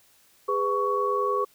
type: tone cluster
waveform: sine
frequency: 409.2 / 498.8 / 1118 Hz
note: G#4 / B4 / C#6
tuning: -26 / +17 / +14 cents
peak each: -27 / -29 / -25 dBFS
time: 0.48-1.45 s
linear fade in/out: 10 ms
effects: white hiss -60 dBFS RMS until 1.54 s